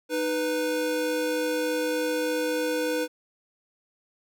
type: tone pair together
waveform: square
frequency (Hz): 309 / 493.9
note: D#4 / B4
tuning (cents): -12 / 0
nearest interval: minor sixth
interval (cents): 812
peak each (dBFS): -30 / -27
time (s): 0.09-3.08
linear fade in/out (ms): 50
effects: none